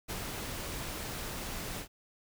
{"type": "noise with ADSR envelope", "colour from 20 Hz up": "pink", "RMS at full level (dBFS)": -36, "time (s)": [0.08, 1.88], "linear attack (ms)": 28, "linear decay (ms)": 28, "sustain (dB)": -3, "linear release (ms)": 88, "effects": []}